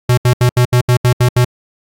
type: tone bursts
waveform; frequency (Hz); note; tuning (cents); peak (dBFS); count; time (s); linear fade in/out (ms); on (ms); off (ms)
square; 123.47; B2; 0; -8; 9; 0.09-1.447; 5; 85; 74
effects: AAC 64 kbps